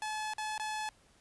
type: tone with dropouts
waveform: sawtooth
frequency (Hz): 859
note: A5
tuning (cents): -42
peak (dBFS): -31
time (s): 0.02-0.89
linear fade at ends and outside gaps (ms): 1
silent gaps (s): 0.336-0.382 / 0.579-0.597
effects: pink hiss -65 dBFS RMS until 1.2 s + resampled to 24000 Hz